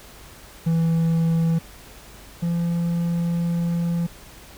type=tone pair in turn; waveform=triangle; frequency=164.81 / 170.43 Hz; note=E3 / F3; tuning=0 / -42 cents; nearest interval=minor second; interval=58 cents; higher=second; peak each=-15 / -18 dBFS; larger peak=first; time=0.66-1.59 / 2.42-4.07 s; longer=second; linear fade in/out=10 ms; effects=added 50 Hz sine -49 dBFS peak until 4.57 s + pink hiss -45 dBFS RMS until 4.57 s